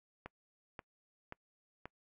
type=click train; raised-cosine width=0.5 ms; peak=-29 dBFS; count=4; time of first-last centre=0.26-1.856 s; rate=1.88 Hz; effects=noise-tail reverb RT60 0.1 s tail -26 dB re dry